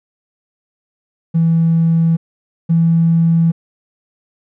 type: tone pair in turn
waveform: triangle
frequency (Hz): 164.81 / 165.86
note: E3 / E3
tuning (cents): 0 / +11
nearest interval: unison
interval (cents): 11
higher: second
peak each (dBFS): -6 / -5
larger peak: second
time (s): 1.34-2.17 / 2.69-3.52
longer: neither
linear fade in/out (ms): 20
effects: tanh soft clip ceiling -7 dBFS